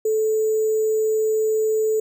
sine tone with sample-and-hold, 436.1 Hz, A4, 15 cents flat, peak -17 dBFS, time 0.05-2 s, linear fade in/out 5 ms, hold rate 7350 Hz, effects none

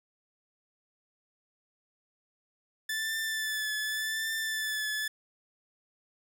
sawtooth tone with vibrato, 1751 Hz, A6, 9 cents flat, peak -27 dBFS, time 2.89-5.08 s, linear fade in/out 5 ms, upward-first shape triangle, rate 0.87 Hz, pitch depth 33 cents each way, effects none

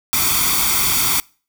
white noise with comb filter, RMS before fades -17 dBFS, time 0.13-1.2 s, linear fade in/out 0 ms, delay 0.87 ms, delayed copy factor +0.75, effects noise-tail reverb RT60 0.4 s tail -25 dB re dry

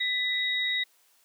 sine tone pair together, 1992 / 3789 Hz, B6 / A#7, +14 / +27 cents, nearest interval major seventh, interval 1113 cents, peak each -28 dBFS, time 0-0.84 s, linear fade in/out 10 ms, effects white hiss -64 dBFS RMS until 1.24 s + high-pass 400 Hz 12 dB/octave

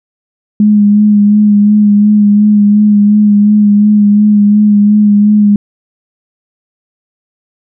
sine tone with vibrato, 207.7 Hz, G#3, in tune, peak -3 dBFS, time 0.6-5.56 s, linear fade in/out 2 ms, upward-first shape sine, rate 2.8 Hz, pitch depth 26 cents each way, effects none

